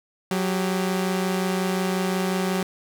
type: tone pair together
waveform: sawtooth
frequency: 185 / 395.6 Hz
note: F#3 / G4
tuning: 0 / +16 cents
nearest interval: octave + minor second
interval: 1316 cents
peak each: -19 / -25 dBFS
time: 0.31-2.63 s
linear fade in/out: 2 ms
effects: none